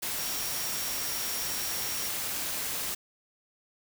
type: tone in noise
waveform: sine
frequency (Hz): 5600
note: F8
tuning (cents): +4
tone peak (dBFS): -38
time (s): 0.18-2.09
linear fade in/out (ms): 10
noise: white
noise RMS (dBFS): -33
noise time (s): 0.02-2.95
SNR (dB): -8
effects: none